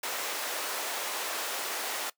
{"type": "high-pass noise", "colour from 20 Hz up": "pink", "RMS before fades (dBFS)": -34, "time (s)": [0.03, 2.1], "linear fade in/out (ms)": 5, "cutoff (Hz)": 510, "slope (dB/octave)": 12, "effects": ["noise-tail reverb RT60 0.1 s tail -20 dB re dry", "high-pass 300 Hz 12 dB/octave"]}